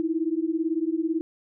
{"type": "beating tone pair", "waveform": "sine", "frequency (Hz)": [315.4, 333.4], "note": ["D#4", "E4"], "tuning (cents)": [24, 20], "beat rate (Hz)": 18, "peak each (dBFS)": -26, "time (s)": [0, 1.21], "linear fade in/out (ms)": 0, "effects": []}